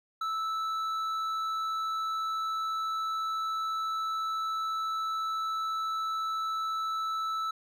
sine tone with hard clipping, 1313 Hz, E6, 7 cents flat, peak -31 dBFS, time 0.21-7.51 s, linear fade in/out 5 ms, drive 6 dB, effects none

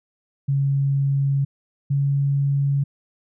sine tone pair in turn, 138.59 / 139.96 Hz, C#3 / C#3, 0 / +17 cents, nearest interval unison, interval 17 cents, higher second, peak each -17 dBFS, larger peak neither, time 0.48-1.45 / 1.9-2.84 s, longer first, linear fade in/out 10 ms, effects none

